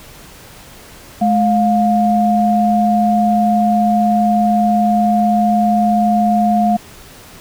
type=tone pair together; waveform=sine; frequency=212.4 / 708 Hz; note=G#3 / F5; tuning=+39 / +23 cents; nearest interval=octave + major sixth; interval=2084 cents; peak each=-13 dBFS; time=1.21-6.77 s; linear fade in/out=10 ms; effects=pink hiss -39 dBFS RMS until 7.4 s